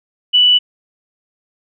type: tone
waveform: sine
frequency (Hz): 2964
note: F#7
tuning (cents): +2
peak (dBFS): -7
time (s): 0.33-0.59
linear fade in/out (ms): 20
effects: none